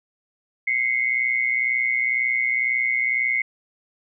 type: tone pair together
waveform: sine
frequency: 2064 / 2186 Hz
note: C7 / C#7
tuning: -24 / -25 cents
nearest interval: minor second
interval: 99 cents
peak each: -22 dBFS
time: 0.67-3.42 s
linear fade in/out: 5 ms
effects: none